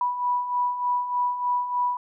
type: beating tone pair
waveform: sine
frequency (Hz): 980 / 983.3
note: B5 / B5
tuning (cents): -14 / -8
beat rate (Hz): 3.3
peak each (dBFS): -30 / -23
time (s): 0.01-1.97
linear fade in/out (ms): 2
effects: none